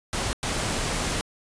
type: noise bursts at uneven times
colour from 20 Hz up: pink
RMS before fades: -27 dBFS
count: 2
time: 0.13-0.33 / 0.43-1.21 s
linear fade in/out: 0 ms
effects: resampled to 22050 Hz